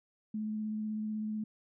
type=tone with vibrato; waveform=sine; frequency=214.9 Hz; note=A3; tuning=41 cents flat; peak=-33 dBFS; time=0.34-1.44 s; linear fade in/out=5 ms; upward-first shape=square; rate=16 Hz; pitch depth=10 cents each way; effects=none